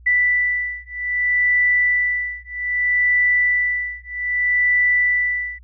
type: beating tone pair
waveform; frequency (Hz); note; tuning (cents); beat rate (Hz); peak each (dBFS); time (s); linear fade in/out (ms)
sine; 1975.5 / 1976.13; B6 / B6; 0 / +1; 0.63; -19; 0.06-5.59; 10
effects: added 60 Hz sine -42 dBFS peak until 5.63 s